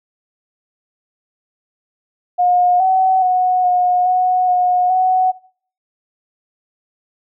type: tone with pitch steps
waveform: sine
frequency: 717 / 755 / 734 / 722 / 734 / 724 / 743 Hz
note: F5 / F#5 / F#5 / F#5 / F#5 / F#5 / F#5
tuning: +45 / +35 / -14 / -43 / -14 / -38 / +7 cents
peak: -11 dBFS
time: 2.38-5.32 s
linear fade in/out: 20 ms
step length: 420 ms
effects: noise-tail reverb RT60 0.5 s tail -20 dB re dry